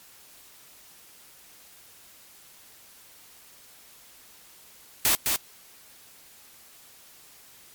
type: noise with echo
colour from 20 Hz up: white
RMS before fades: -21 dBFS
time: 5.05-5.15 s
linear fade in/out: 0 ms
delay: 210 ms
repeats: 1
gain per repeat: -4 dB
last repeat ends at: 5.36 s
effects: white hiss -52 dBFS RMS until 7.74 s + MP3 96 kbps